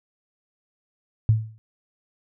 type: tone with exponential decay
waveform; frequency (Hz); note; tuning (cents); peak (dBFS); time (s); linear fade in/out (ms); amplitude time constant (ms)
sine; 110; A2; 0; -11; 1.29-1.58; 0; 63
effects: none